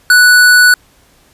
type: tone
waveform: square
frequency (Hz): 1480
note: F#6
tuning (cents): 0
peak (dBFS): -4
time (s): 0.1-0.74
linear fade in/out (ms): 2
effects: pink hiss -49 dBFS RMS until 1.33 s + resampled to 32000 Hz